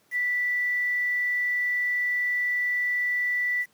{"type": "tone with quantisation", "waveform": "sine", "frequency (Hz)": 1969, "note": "B6", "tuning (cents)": -6, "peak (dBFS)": -23, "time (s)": [0.11, 3.66], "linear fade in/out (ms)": 50, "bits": 8, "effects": ["pink hiss -64 dBFS RMS until 3.73 s", "high-pass 150 Hz 12 dB/octave"]}